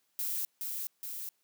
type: noise with echo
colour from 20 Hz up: violet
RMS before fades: -34 dBFS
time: 0.19-0.45 s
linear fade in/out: 0 ms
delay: 420 ms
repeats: 2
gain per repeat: -3 dB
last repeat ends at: 1.29 s
effects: white hiss -75 dBFS RMS until 1.43 s + high-pass 150 Hz 12 dB/octave